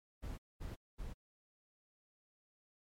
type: noise bursts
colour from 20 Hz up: brown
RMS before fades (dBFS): -44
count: 3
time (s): 0.22-1.14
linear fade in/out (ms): 20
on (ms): 160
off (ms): 220
effects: MP3 64 kbps